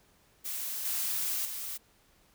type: noise with level steps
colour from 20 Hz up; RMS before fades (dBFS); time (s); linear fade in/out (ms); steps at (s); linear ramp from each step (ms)
blue; -36 / -32 / -38; 0.44-1.78; 20; 0.85 / 1.45; 2
effects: pink hiss -65 dBFS RMS until 2.34 s